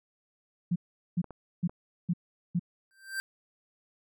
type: tone bursts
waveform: sine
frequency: 174.61 Hz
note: F3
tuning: in tune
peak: -24 dBFS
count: 5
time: 0.71-2.595 s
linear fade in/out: 10 ms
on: 49 ms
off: 410 ms
type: clicks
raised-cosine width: 1 ms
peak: -29 dBFS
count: 3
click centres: 1.243 / 1.307 / 1.695 s
type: tone with exponential growth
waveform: square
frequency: 1568 Hz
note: G6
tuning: in tune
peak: -29 dBFS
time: 2.91-3.2 s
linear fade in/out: 0 ms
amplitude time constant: 62 ms
effects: none